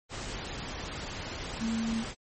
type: tone in noise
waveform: sine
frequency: 226 Hz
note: A3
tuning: 47 cents sharp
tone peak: -28 dBFS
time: 1.59-2.05 s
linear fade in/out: 50 ms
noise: pink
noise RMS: -38 dBFS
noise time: 0.09-2.15 s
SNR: +7 dB
effects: MP3 32 kbps